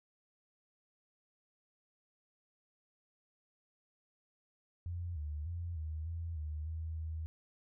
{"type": "tone with pitch steps", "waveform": "sine", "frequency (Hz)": [86.9, 75.1, 85.8, 78.3, 83.5, 76.5, 80.4, 79.7], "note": ["F2", "D2", "F2", "D#2", "E2", "D#2", "E2", "D#2"], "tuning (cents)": [-8, 39, -30, 11, 23, -29, -43, 42], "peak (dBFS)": -37, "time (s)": [4.86, 7.26], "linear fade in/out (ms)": 0, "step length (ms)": 300, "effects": []}